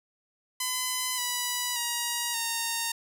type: tone with pitch steps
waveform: 5% pulse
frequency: 1013 / 981.9 / 951.7 / 922.5 Hz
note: B5 / B5 / A#5 / A#5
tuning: +44 / -10 / +36 / -18 cents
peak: -16 dBFS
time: 0.6-2.92 s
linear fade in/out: 5 ms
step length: 580 ms
effects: none